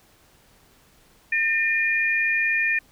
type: tone pair together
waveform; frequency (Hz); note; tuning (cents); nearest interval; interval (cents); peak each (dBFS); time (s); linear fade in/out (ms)
sine; 1812 / 2420; A#6 / D#7; -50 / -49; perfect fourth; 501; -22; 1.32-2.79; 5
effects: pink hiss -57 dBFS RMS until 2.91 s